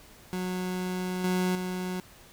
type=tone with level steps; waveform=30% pulse; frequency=183 Hz; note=F#3; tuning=19 cents flat; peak=-27 / -22 / -28 dBFS; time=0.33-2 s; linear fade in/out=0 ms; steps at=1.24 / 1.55 s; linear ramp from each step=2 ms; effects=pink hiss -53 dBFS RMS until 2.32 s